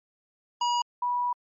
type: tone pair in turn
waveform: square / sine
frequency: 963 / 976.4 Hz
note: B5 / B5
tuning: -44 / -20 cents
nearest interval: unison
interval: 24 cents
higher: second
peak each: -24 dBFS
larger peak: neither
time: 0.61-0.82 / 1.02-1.33 s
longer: second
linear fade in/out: 5 ms
effects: MP3 32 kbps